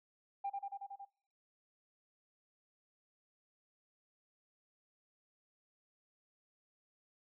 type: tone with echo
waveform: sine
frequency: 795 Hz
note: G5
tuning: 24 cents sharp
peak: -34 dBFS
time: 0.44-0.5 s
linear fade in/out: 10 ms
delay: 92 ms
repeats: 6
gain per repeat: -2 dB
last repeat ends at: 1.052 s
effects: noise-tail reverb RT60 0.5 s tail -23 dB re dry + tanh soft clip ceiling -32 dBFS